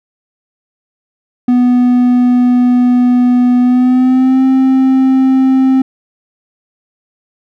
triangle tone with pitch glide, 246.9 to 263.1 Hz, B3 to C4, 0 to +10 cents, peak -4 dBFS, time 1.48-5.82 s, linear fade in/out 5 ms, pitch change +110 cents, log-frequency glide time 3.6-4.44 s, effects none

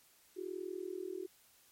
sine tone with amplitude modulation, 370 Hz, F#4, in tune, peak -35 dBFS, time 0.36-1.27 s, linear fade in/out 20 ms, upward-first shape sine, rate 40.5 Hz, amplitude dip 95%, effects white hiss -66 dBFS RMS until 1.71 s + MP3 64 kbps

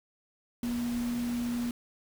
sine tone in noise, 239.8 Hz, A#3, 49 cents sharp, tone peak -29 dBFS, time 0.63-1.71 s, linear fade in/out 2 ms, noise pink, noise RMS -43 dBFS, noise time 0.63-1.71 s, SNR +11 dB, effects none

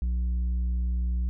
sine tone with tanh clipping, 60.6 Hz, B1, 32 cents flat, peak -25 dBFS, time 0.02-1.29 s, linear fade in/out 0 ms, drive 5 dB, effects none

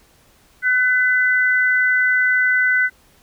sine tone pair together, 1504 / 2005 Hz, F#6 / B6, +28 / +26 cents, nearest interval perfect fourth, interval 498 cents, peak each -15 / -18 dBFS, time 0.62-2.9 s, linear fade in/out 50 ms, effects pink hiss -54 dBFS RMS until 3.22 s

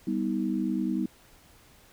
sine chord, G augmented, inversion none, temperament equal with one note detuned, 196 / 246.9 / 316.9 Hz, G3 / B3 / D#4, 0 / 0 / +32 cents, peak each -30 dBFS, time 0.07-1.06 s, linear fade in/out 5 ms, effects pink hiss -57 dBFS RMS until 1.92 s

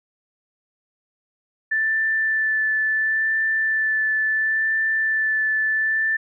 sine tone with vibrato, 1760 Hz, A6, in tune, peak -18 dBFS, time 1.71-6.17 s, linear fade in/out 10 ms, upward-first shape sine, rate 0.72 Hz, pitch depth 12 cents each way, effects none

